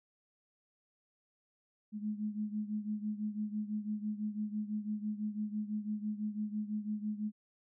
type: beating tone pair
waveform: sine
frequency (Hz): 210 / 216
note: G#3 / A3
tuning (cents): +19 / -32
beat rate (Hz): 6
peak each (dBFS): -36 / -40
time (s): 1.92-7.32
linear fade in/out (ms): 50
effects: none